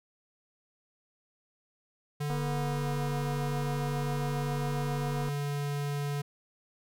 square tone with pitch glide, 146.4 to 143.72 Hz, D3 to D3, -5 to -37 cents, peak -31 dBFS, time 2.2-6.22 s, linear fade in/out 10 ms, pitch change -32 cents, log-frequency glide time 2.35-2.92 s
click train, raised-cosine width 1 ms, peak -27 dBFS, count 724, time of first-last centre 2.3-5.288 s, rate 242 Hz
effects none

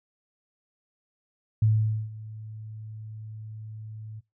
sine tone with ADSR envelope, 108.8 Hz, A2, 19 cents flat, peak -17 dBFS, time 1.62-4.21 s, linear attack 4 ms, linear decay 470 ms, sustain -20 dB, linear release 24 ms, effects noise-tail reverb RT60 0.2 s tail -22 dB re dry

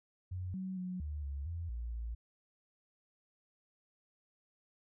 sine tone with pitch steps, 91.4 / 188 / 182.5 / 74.6 / 69.9 / 84.3 / 58.6 / 57.2 Hz, F#2 / F#3 / F#3 / D2 / C#2 / E2 / A#1 / A#1, -21 / +28 / -24 / +28 / +15 / +39 / +10 / -32 cents, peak -37 dBFS, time 0.31-2.15 s, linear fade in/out 10 ms, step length 230 ms, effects none

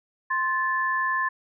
sine tone pair together, 1049 / 1743.9 Hz, C6 / A6, +4 / -16 cents, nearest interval major sixth, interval 880 cents, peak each -25 dBFS, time 0.3-1.29 s, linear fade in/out 10 ms, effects none

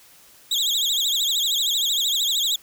35% pulse tone with vibrato, 3566 Hz, A7, 22 cents sharp, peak -18 dBFS, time 0.51-2.56 s, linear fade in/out 5 ms, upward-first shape sine, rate 13 Hz, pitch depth 180 cents each way, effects white hiss -51 dBFS RMS until 2.62 s

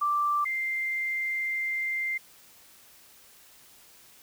sine tone pair in turn, 1174.7 / 2093 Hz, D6 / C7, 0 / 0 cents, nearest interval minor seventh, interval 1000 cents, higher second, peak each -23 / -27 dBFS, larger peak first, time 0.01-0.45 / 0.45-2.18 s, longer second, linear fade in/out 10 ms, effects white hiss -55 dBFS RMS until 4.22 s

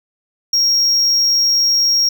triangle tone, 5588 Hz, F8, in tune, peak -10 dBFS, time 0.53-2.09 s, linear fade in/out 5 ms, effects none

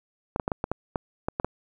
clicks, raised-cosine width 1 ms, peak -12 dBFS, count 10, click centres 0.361 / 0.398 / 0.479 / 0.518 / 0.641 / 0.716 / 0.958 / 1.285 / 1.399 / 1.446 s, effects 9-bit

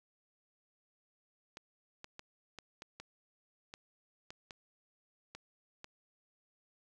clicks, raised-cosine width 0.2 ms, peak -29 dBFS, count 11, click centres 1.571 / 2.044 / 2.194 / 2.587 / 2.821 / 3 / 3.739 / 4.305 / 4.508 / 5.35 / 5.844 s, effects none

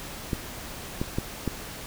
clicks, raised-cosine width 3 ms, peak -13 dBFS, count 4, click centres 0.332 / 1.015 / 1.185 / 1.477 s, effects pink hiss -39 dBFS RMS until 1.86 s

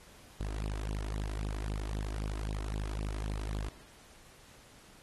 sawtooth tone with flanger, 51.91 Hz, G#1, in tune, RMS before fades -36 dBFS, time 0.4-3.69 s, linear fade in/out 5 ms, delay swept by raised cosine 0.23 to 3.13 ms, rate 3.8 Hz, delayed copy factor +0.75, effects pink hiss -57 dBFS RMS until 5.02 s + AAC 32 kbps

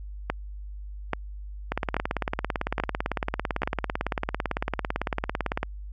two click trains, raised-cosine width 0.5 ms, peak -9 / -10 dBFS, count 5 / 71, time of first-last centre 0.3-3.633 / 1.72-5.631 s, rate 1.2 / 17.9 Hz, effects added 50 Hz sine -35 dBFS peak until 5.92 s + MP3 96 kbps

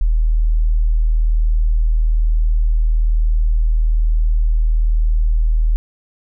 sine tone, 39.44 Hz, D#1, 24 cents sharp, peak -11 dBFS, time 0.01-5.76 s, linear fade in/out 0 ms, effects none

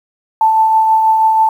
sine tone with tremolo, 882 Hz, A5, 4 cents sharp, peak -6 dBFS, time 0.41-1.49 s, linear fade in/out 2 ms, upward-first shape triangle, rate 6.2 Hz, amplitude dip 35%, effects 7-bit

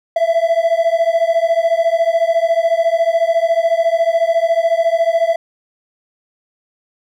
triangle beating tone pair, 659.3 / 673.3 Hz, E5 / E5, 0 / +36 cents, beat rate 14 Hz, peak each -13 dBFS, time 0.16-5.36 s, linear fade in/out 5 ms, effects none

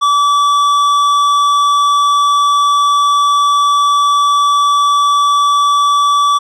sine tone with tanh clipping, 1152 Hz, D6, 34 cents flat, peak -10 dBFS, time 0.01-6.39 s, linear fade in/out 20 ms, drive 12 dB, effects none

